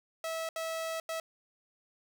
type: tone bursts at uneven times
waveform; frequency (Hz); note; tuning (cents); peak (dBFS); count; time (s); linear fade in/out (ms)
sawtooth; 650; E5; -24; -30; 3; 0.24-0.49 / 0.56-1 / 1.09-1.2; 2
effects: none